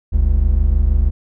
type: tone pair together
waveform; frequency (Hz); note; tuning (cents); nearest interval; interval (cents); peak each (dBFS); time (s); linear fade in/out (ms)
triangle; 44.73 / 71; F1 / C#2; +42 / +42; minor sixth; 800; -12; 0.12-1.11; 20
effects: none